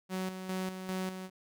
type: tone with tremolo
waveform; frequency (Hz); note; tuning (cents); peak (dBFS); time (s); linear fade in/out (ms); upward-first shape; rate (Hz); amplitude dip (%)
sawtooth; 186.8; F#3; +17; -29; 0.09-1.3; 50; square; 2.5; 55
effects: none